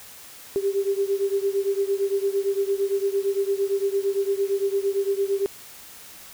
sine beating tone pair, 392 / 400.8 Hz, G4 / G4, 0 / +38 cents, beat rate 8.8 Hz, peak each -23 / -25 dBFS, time 0.56-5.46 s, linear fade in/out 0 ms, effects white hiss -44 dBFS RMS until 6.33 s

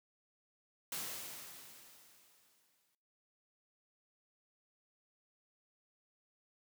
white noise with exponential decay, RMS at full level -40 dBFS, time 0.92-2.95 s, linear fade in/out 2 ms, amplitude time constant 440 ms, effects noise-tail reverb RT60 0.7 s tail -21 dB re dry + high-pass 100 Hz 12 dB/octave

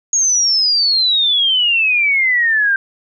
sine exponential sweep, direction down, 6670 to 1568 Hz, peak -11 dBFS, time 0.13-2.76 s, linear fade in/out 2 ms, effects none

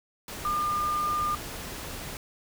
sine tone in noise, 1206 Hz, D6, 46 cents sharp, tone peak -25 dBFS, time 0.45-1.35 s, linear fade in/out 2 ms, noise pink, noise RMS -38 dBFS, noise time 0.28-2.17 s, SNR +10 dB, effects none

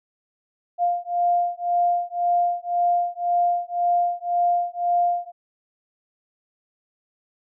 sine beating tone pair, 700 / 701.9 Hz, F5 / F5, +4 / +9 cents, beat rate 1.9 Hz, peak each -22 / -22 dBFS, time 0.78-5.32 s, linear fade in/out 50 ms, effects none

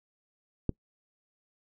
click, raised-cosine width 3 ms, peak -14 dBFS, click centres 0.693 s, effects noise-tail reverb RT60 0.1 s tail -26 dB re dry

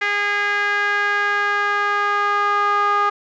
sawtooth tone with band-pass filter sweep, 409.2 Hz, G#4, 26 cents flat, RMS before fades -19 dBFS, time 0.01-3.1 s, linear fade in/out 10 ms, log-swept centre 1900 to 1200 Hz, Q 3.8, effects resampled to 16000 Hz

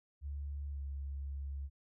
sine tone with pitch glide, 71.3 to 69.51 Hz, C#2 to C#2, +49 to +5 cents, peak -38 dBFS, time 0.21-1.7 s, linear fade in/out 50 ms, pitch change -44 cents, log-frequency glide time 0.71-0.8 s, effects none

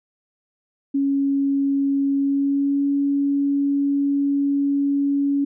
sine tone with pitch glide, 277.2 to 281.2 Hz, C#4 to C#4, 0 to +25 cents, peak -17 dBFS, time 0.94-5.45 s, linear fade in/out 10 ms, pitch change +25 cents, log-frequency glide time 2.16-2.86 s, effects none

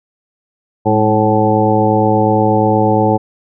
harmonic tone with a mistuned harmonic, 108.4 Hz, A2, 25 cents flat, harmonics 1 / 2 / 3 / 4 / 5 / 7 / 8, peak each -17 / -17 / -17 / -17 / -17 / -17 / -17 dBFS, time 0.85-3.18 s, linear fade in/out 20 ms, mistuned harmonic 2, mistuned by -46 cents, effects none

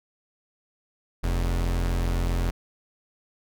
square tone pair together, 43.69 / 85 Hz, F1 / F2, +1 / -46 cents, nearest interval octave, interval 1153 cents, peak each -24 / -31 dBFS, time 1.23-2.51 s, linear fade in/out 10 ms, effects none

